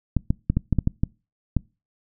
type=clicks; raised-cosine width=5 ms; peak=-7 dBFS; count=9; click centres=0.167 / 0.305 / 0.5 / 0.57 / 0.727 / 0.787 / 0.874 / 1.035 / 1.567 s; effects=noise-tail reverb RT60 0.3 s tail -25 dB re dry